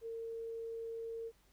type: tone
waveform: sine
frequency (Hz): 456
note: A#4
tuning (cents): -38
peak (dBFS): -40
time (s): 0.01-1.32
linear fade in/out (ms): 50
effects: added 50 Hz sine -70 dBFS peak until 1.52 s + pink hiss -71 dBFS RMS until 1.52 s